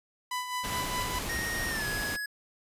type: tone with tremolo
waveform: sawtooth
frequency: 997 Hz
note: B5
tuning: 16 cents sharp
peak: -26 dBFS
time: 0.31-1.19 s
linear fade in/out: 5 ms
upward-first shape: sine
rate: 4.8 Hz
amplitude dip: 55%
type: noise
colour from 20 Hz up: pink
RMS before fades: -35 dBFS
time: 0.63-2.17 s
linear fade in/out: 20 ms
type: tone with pitch glide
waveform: square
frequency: 1864.7 to 1680.6 Hz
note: A#6 to G#6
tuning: 0 to +20 cents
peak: -33 dBFS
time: 1.29-2.26 s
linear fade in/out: 5 ms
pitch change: -180 cents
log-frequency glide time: 1.68-1.86 s
effects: resampled to 32000 Hz